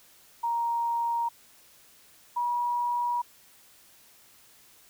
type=tone pair in turn; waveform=sine; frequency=936 / 962.9 Hz; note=A#5 / B5; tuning=+7 / -44 cents; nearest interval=unison; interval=49 cents; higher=second; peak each=-25 dBFS; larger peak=neither; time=0.43-1.29 / 2.36-3.22 s; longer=neither; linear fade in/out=10 ms; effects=white hiss -57 dBFS RMS until 4.89 s